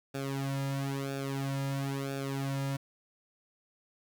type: tone with flanger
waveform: sawtooth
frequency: 137.3 Hz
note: C#3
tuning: 16 cents flat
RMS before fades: -34 dBFS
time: 0.14-2.77 s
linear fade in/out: 10 ms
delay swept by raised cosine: 0.98 to 2.68 ms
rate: 1 Hz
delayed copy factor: -1
effects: 11-bit